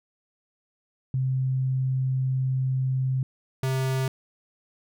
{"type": "tone pair in turn", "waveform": ["sine", "square"], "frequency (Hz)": [130.81, 131.87], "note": ["C3", "C3"], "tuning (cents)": [0, 14], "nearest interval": "unison", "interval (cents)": 14, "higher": "second", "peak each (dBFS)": [-22, -24], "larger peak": "first", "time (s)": [[1.14, 3.23], [3.63, 4.08]], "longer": "first", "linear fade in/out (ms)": 2, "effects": []}